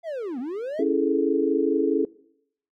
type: linear two-way sweep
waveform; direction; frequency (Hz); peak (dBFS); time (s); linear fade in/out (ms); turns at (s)
triangle; down then up; 695 to 230.7 to 695; -26; 0.03-0.84; 50; 0.39
type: chord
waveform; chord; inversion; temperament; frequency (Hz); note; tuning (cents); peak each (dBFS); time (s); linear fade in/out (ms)
sine; A major seventh; first; equal; 277.2 / 329.6 / 415.3 / 440; C#4 / E4 / G#4 / A4; 0 / 0 / 0 / 0; -25; 0.79-2.05; 5
effects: noise-tail reverb RT60 0.7 s tail -21 dB re dry